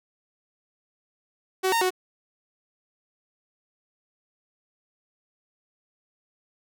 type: tone with pitch steps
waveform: sawtooth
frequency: 376.6 / 920 / 369 Hz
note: F#4 / A#5 / F#4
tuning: +31 / -23 / -5 cents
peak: -17 dBFS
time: 1.63-1.906 s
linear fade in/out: 20 ms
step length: 92 ms
effects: none